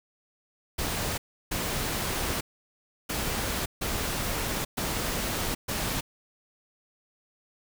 pink noise bursts at uneven times, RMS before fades -30 dBFS, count 6, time 0.78-1.18 / 1.51-2.41 / 3.09-3.66 / 3.81-4.65 / 4.77-5.55 / 5.68-6.01 s, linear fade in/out 10 ms, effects none

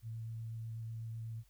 sine tone with vibrato, 113.1 Hz, A2, 48 cents sharp, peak -40 dBFS, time 0.02-1.44 s, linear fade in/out 50 ms, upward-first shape square, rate 8.1 Hz, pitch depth 9 cents each way, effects added 50 Hz sine -65 dBFS peak until 1.49 s + white hiss -73 dBFS RMS until 1.49 s

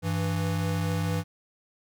square tone pair together, 98 / 164.82 Hz, G2 / E3, 0 / 0 cents, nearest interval major sixth, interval 900 cents, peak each -29 / -29 dBFS, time 0.02-1.24 s, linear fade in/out 50 ms, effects none

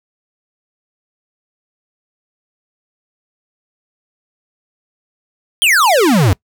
square exponential sweep, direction down, 3309 to 84 Hz, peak -9 dBFS, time 5.62-6.33 s, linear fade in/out 0 ms, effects noise-tail reverb RT60 0.1 s tail -24 dB re dry

